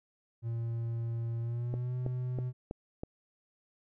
triangle tone with pitch glide, 115.9 to 125.66 Hz, A#2 to B2, -10 to +30 cents, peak -30 dBFS, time 0.42-2.53 s, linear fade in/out 50 ms, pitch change +140 cents, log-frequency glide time 1.4-1.95 s
click train, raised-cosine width 2 ms, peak -24 dBFS, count 5, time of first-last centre 1.74-3.034 s, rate 3.09 Hz
effects none

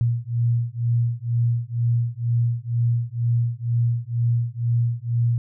sine beating tone pair, 117.2 / 119.3 Hz, A#2 / A#2, +10 / +41 cents, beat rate 2.1 Hz, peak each -22 dBFS, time 0.01-5.38 s, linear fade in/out 0 ms, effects none

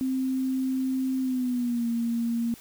sine tone with pitch glide, 261.6 to 233.1 Hz, C4 to A#3, 0 to 0 cents, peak -24 dBFS, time 0.01-2.54 s, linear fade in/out 0 ms, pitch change -200 cents, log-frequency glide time 1.2-1.87 s, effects white hiss -50 dBFS RMS until 2.6 s

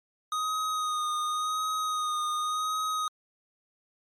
square tone with vibrato, 1244.5 Hz, D#6, in tune, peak -28 dBFS, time 0.32-3.08 s, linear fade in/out 2 ms, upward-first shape sine, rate 0.9 Hz, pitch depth 26 cents each way, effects low-pass 10000 Hz 12 dB/octave + MP3 64 kbps

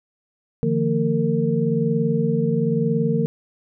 sine tone cluster, 149.5 / 170.5 / 227.4 / 458.2 Hz, D3 / F3 / A#3 / A#4, +31 / -41 / -43 / -30 cents, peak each -23 dBFS, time 0.63-3.26 s, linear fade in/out 0 ms, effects none

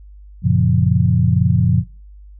sine chord, Gb major seventh, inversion none, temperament equal, 92.5 / 116.54 / 138.59 / 174.61 Hz, Gb2 / Bb2 / Db3 / F3, 0 / 0 / 0 / 0 cents, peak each -17 dBFS, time 0.42-1.84 s, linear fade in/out 50 ms, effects noise-tail reverb RT60 0.3 s tail -19 dB re dry + added 50 Hz sine -37 dBFS peak until 2.39 s

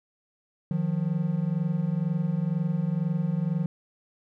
triangle tone pair together, 155.56 / 177.62 Hz, D#3 / F3, 0 / +30 cents, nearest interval major second, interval 230 cents, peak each -25 dBFS, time 0.71-3.66 s, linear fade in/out 2 ms, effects none

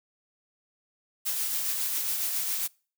blue noise with tremolo, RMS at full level -28 dBFS, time 1.25-2.68 s, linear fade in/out 20 ms, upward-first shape triangle, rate 7.3 Hz, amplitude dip 35%, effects noise-tail reverb RT60 0.4 s tail -26 dB re dry

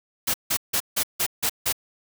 white noise bursts, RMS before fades -23 dBFS, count 7, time 0.27-1.727 s, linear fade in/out 10 ms, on 71 ms, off 160 ms, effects none

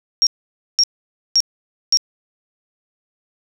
sine tone bursts, 5580 Hz, F8, 2 cents flat, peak -10 dBFS, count 4, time 0.22-1.972 s, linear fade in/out 0 ms, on 48 ms, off 520 ms, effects none

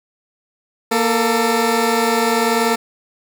15% pulse tone pair together, 233.1 / 445.7 Hz, A#3 / A4, 0 / +22 cents, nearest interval major seventh, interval 1122 cents, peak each -11 dBFS, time 0.91-2.76 s, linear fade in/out 10 ms, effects none

